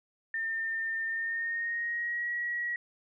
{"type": "tone with pitch glide", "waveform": "sine", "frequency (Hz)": [1807, 1914.4], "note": ["A6", "A#6"], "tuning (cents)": [46, 46], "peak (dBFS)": -30, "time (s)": [0.34, 2.76], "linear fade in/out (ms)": 2, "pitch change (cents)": 100, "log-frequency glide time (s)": [1.06, 2.31], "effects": []}